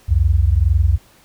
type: tone pair together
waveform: sine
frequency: 65.1 / 87.13 Hz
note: C2 / F2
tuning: -8 / -4 cents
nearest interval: perfect fourth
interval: 504 cents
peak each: -14 dBFS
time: 0.08-0.98 s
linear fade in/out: 20 ms
effects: pink hiss -51 dBFS RMS until 1.24 s